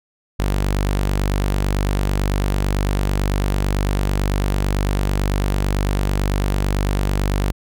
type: tone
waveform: sawtooth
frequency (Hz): 49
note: G1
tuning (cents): 0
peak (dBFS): -13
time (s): 0.39-7.52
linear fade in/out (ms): 10
effects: none

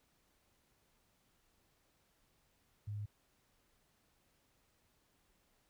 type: tone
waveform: sine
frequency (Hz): 103.83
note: G#2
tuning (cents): 0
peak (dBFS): -39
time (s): 2.87-3.06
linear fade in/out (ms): 10
effects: pink hiss -75 dBFS RMS until 5.69 s

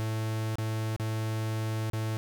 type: tone with dropouts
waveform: 45% pulse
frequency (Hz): 110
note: A2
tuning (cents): 0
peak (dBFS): -29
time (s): 0-2.17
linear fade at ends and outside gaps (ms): 0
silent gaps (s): 0.555-0.584 / 0.963-0.998 / 1.9-1.933
effects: none

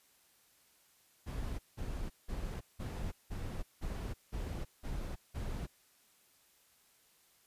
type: noise bursts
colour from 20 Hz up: brown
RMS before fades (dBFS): -39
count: 9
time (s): 1.26-5.67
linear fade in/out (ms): 20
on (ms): 330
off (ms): 180
effects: white hiss -68 dBFS RMS until 7.46 s + resampled to 32000 Hz

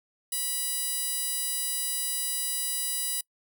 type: tone with high-pass filter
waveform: 15% pulse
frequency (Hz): 980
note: B5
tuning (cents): -14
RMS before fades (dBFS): -30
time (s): 0.32-3.21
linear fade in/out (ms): 5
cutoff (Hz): 8000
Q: 0.78
effects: noise-tail reverb RT60 0.1 s tail -26 dB re dry

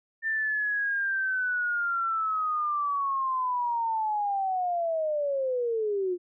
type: linear sweep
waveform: sine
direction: down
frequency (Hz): 1797 to 348.2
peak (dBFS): -25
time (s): 0.22-6.18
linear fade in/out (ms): 50
effects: none

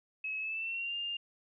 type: tone with pitch glide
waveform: sine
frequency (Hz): 2573 to 2806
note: E7 to F7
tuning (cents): -43 to +8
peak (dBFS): -34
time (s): 0.24-1.17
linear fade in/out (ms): 5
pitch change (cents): +151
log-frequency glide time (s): 0.39-0.95
effects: none

